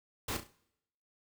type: noise with echo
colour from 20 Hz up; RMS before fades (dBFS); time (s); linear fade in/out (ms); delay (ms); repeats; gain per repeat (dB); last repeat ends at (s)
pink; -36; 0.28-0.37; 5; 34; 4; -8; 0.506
effects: noise-tail reverb RT60 0.8 s tail -22 dB re dry